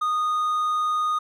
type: tone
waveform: triangle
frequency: 1235 Hz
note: D#6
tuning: 13 cents flat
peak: -19 dBFS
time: 0.01-1.19 s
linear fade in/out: 10 ms
effects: none